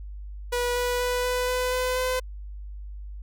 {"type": "tone with pitch steps", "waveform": "sawtooth", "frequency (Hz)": [487, 490.7, 494.4, 498.1, 501.8, 505.6, 509.4], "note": ["B4", "B4", "B4", "B4", "B4", "B4", "C5"], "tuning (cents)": [-24, -11, 2, 15, 28, 41, -46], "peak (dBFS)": -20, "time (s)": [0.52, 2.2], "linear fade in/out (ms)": 10, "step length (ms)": 240, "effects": ["added 50 Hz sine -35 dBFS peak until 3.22 s"]}